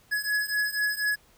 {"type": "beating tone pair", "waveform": "square", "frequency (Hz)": [1686, 1690.1], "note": ["G#6", "G#6"], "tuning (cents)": [26, 30], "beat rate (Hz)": 4.1, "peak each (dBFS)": [-28, -30], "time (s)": [0.11, 1.16], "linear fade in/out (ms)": 20, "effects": ["pink hiss -60 dBFS RMS until 1.37 s"]}